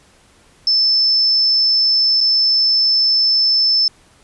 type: tone with dropouts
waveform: sine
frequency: 5274 Hz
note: E8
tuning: in tune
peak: -11 dBFS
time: 0.67-3.88 s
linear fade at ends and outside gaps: 2 ms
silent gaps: 2.206-2.21 s
effects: pink hiss -51 dBFS RMS until 4.23 s + resampled to 24000 Hz